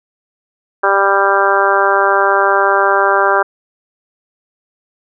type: harmonic tone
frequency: 197.2 Hz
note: G3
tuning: 11 cents sharp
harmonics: 2 / 3 / 4 / 5 / 6 / 7 / 8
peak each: -17 / -17 / -17 / -17 / -17 / -17 / -17 dBFS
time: 0.83-3.43 s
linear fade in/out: 10 ms
effects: none